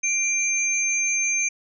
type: tone pair together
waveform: sine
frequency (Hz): 2364 / 6303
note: D7 / G8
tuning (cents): +11 / +9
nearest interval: octave + perfect fourth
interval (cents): 1698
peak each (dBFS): -23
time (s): 0.03-1.49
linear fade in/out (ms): 10
effects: none